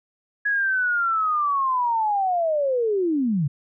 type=linear sweep; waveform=sine; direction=down; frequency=1681 to 130.81 Hz; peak=-19 dBFS; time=0.45-3.48 s; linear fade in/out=10 ms; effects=none